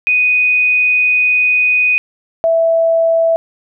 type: tone pair in turn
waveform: sine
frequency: 2489 / 659.3 Hz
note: D#7 / E5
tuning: 0 / 0 cents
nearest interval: octave + major seventh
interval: 2300 cents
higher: first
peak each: -9 dBFS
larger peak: neither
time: 0.07-1.98 / 2.44-3.36 s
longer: first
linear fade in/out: 0 ms
effects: none